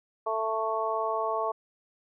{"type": "harmonic tone", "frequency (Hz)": 221.3, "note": "A3", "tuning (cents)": 10, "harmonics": [2, 3, 4, 5], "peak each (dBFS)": [-33, -31, -33, -31], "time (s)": [0.26, 1.52], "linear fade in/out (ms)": 10, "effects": []}